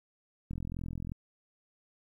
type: click train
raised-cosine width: 5 ms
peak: -26 dBFS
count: 27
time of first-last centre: 0.51-1.119 s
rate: 42.7 Hz
effects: 11-bit